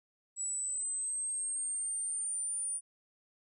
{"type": "exponential sweep", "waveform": "sine", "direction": "up", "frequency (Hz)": [7830, 9400], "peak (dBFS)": -33, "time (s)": [0.36, 2.81], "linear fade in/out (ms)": 50, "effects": []}